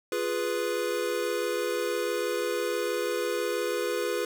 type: chord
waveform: square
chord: F diminished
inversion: none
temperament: equal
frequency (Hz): 349.2 / 415.3 / 493.9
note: F4 / Ab4 / Cb5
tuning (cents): 0 / 0 / 0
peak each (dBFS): -34 / -32 / -31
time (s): 0.12-4.25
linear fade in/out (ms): 2
effects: none